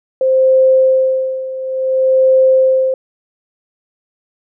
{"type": "tone with tremolo", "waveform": "sine", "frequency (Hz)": 523.3, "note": "C5", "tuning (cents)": 0, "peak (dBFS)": -6, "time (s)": [0.21, 2.94], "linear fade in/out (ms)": 2, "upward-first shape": "sine", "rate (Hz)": 0.57, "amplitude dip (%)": 80, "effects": []}